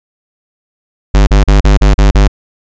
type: tone bursts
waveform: square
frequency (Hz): 50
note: G1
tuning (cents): +35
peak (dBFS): -4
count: 7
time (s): 1.14-2.278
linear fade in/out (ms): 5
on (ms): 130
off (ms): 38
effects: resampled to 16000 Hz